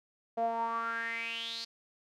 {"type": "tone with band-pass filter sweep", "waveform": "sawtooth", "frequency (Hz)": 229.4, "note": "A#3", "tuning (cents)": -28, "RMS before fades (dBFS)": -35, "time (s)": [0.37, 1.65], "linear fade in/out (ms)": 10, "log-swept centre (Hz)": [620, 4600], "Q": 7.9, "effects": []}